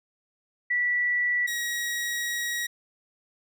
sine / sawtooth tone pair in turn, 1956 / 1903.6 Hz, B6 / A#6, -17 / +36 cents, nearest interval unison, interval 47 cents, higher first, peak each -22 / -24 dBFS, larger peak first, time 0.7-1.47 / 1.47-2.67 s, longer second, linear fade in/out 10 ms, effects none

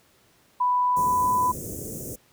sine tone with pitch glide, 991 to 997.9 Hz, B5 to B5, +6 to +18 cents, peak -19 dBFS, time 0.6-1.52 s, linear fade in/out 10 ms, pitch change +12 cents, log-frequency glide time 0.84-1.28 s
pink band-stop noise, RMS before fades -33 dBFS, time 0.96-2.16 s, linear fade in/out 10 ms, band 560 to 6300 Hz, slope 48 dB/octave
effects pink hiss -60 dBFS RMS until 2.32 s + high-pass 80 Hz 12 dB/octave

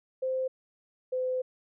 sine tone pair in turn, 520 / 510.8 Hz, C5 / C5, -11 / -42 cents, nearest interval unison, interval 31 cents, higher first, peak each -27 dBFS, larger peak neither, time 0.22-0.48 / 1.12-1.42 s, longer second, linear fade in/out 10 ms, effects none

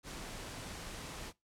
pink noise, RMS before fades -45 dBFS, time 0.03-1.33 s, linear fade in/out 50 ms, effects noise-tail reverb RT60 0.2 s tail -21 dB re dry + low-pass 10000 Hz 12 dB/octave

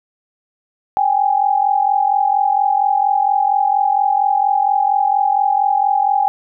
sine tone pair together, 786.3 / 830.6 Hz, G5 / G#5, +5 / 0 cents, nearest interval minor second, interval 95 cents, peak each -15 dBFS, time 0.97-6.28 s, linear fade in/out 0 ms, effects none

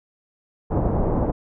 pink low-pass noise, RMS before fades -21 dBFS, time 0.7-1.32 s, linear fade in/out 20 ms, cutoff 840 Hz, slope 24 dB/octave, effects none

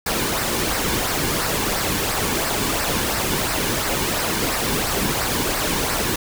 pink noise with flanger, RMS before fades -22 dBFS, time 0.06-6.16 s, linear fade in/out 5 ms, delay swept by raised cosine 0.29 to 1.59 ms, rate 2.9 Hz, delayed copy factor -0.5, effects none

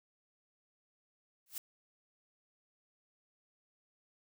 blue noise with exponential growth, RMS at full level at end -36 dBFS, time 1.46-1.58 s, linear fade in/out 2 ms, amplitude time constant 24 ms, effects none

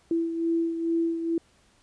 sine beating tone pair, 332 / 334.3 Hz, E4 / E4, +12 / +24 cents, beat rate 2.3 Hz, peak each -24 / -32 dBFS, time 0.11-1.38 s, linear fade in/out 2 ms, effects pink hiss -62 dBFS RMS until 1.82 s + resampled to 22050 Hz

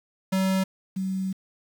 square / sine tone pair in turn, 190 / 190 Hz, F#3 / F#3, +46 / +46 cents, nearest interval unison, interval 0 cents, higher neither, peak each -22 / -25 dBFS, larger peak first, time 0.32-0.64 / 0.96-1.33 s, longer second, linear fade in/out 10 ms, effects 8-bit

